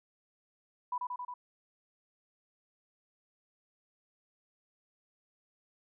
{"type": "tone with echo", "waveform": "sine", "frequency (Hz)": 987.8, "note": "B5", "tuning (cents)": 0, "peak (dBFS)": -31, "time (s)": [0.92, 0.98], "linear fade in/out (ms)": 5, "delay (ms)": 90, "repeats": 4, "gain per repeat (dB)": -2, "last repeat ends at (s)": 1.34, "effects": []}